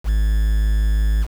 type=tone with quantisation; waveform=triangle; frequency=52.9 Hz; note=G#1; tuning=33 cents sharp; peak=-12 dBFS; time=0.04-1.27 s; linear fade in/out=50 ms; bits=6; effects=none